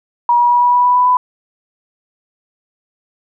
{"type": "tone with pitch steps", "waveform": "sine", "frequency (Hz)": [958, 963.5, 969.1, 974.7, 980.4, 986.1, 991.8, 997.5], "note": ["A#5", "B5", "B5", "B5", "B5", "B5", "B5", "B5"], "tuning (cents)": [47, -43, -33, -23, -13, -3, 7, 17], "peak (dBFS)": -8, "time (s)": [0.29, 1.17], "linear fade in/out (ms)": 2, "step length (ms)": 110, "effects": []}